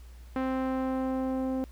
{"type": "tone with low-pass filter sweep", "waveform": "sawtooth", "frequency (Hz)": 261.6, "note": "C4", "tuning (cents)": 0, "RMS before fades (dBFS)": -30, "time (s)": [0.36, 1.64], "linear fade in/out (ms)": 0, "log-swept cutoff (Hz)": [1700, 570], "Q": 0.83, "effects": ["added 60 Hz sine -45 dBFS peak until 1.71 s", "pink hiss -60 dBFS RMS until 1.71 s"]}